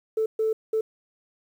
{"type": "tone bursts at uneven times", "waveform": "sine", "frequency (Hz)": 440, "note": "A4", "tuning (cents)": 0, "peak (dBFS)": -20, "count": 3, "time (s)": [[0.17, 0.26], [0.39, 0.53], [0.73, 0.81]], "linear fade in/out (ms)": 5, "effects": ["tanh soft clip ceiling -16 dBFS", "9-bit"]}